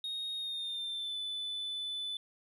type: tone with pitch glide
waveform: sine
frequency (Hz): 3729 to 3499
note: A#7 to A7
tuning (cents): 0 to -10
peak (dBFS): -33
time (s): 0.04-2.17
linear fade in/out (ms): 2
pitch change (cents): -110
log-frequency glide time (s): 0.36-1.18
effects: tanh soft clip ceiling -34 dBFS